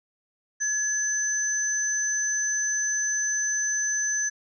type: tone pair together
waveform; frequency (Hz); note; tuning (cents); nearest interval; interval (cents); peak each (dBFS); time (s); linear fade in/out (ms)
sine; 1700 / 6095; G#6 / G8; +40 / -50; octave + minor seventh; 2210; -28 / -25; 0.6-4.3; 20
effects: none